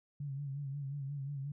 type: tone with vibrato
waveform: sine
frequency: 140 Hz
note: C#3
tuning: 18 cents sharp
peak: -37 dBFS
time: 0.2-1.52 s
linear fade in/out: 5 ms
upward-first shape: sine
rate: 5.6 Hz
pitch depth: 65 cents each way
effects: none